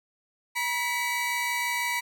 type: tone cluster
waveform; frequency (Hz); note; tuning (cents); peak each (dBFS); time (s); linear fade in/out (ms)
40% pulse; 960 / 1986 / 2275; B5 / B6 / C#7; -49 / +9 / +44; -30; 0.55-2.01; 20
effects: none